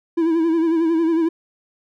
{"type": "tone with vibrato", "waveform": "triangle", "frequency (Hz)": 328.5, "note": "E4", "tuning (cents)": -6, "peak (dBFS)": -13, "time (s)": [0.17, 1.29], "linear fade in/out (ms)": 10, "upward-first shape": "sine", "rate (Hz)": 11, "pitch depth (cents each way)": 59, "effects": []}